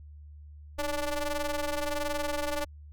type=ring-modulated tone; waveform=sawtooth; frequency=293.7 Hz; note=D4; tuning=in tune; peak=-22 dBFS; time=0.78-2.65 s; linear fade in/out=10 ms; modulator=283 Hz; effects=added 74 Hz sine -45 dBFS peak until 2.92 s